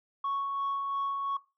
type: tone with tremolo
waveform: sine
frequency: 1108.7 Hz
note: C#6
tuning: in tune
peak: -26 dBFS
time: 0.24-1.37 s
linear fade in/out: 5 ms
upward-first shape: sine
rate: 2.9 Hz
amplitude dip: 35%
effects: noise-tail reverb RT60 0.3 s tail -20 dB re dry + tanh soft clip ceiling -26 dBFS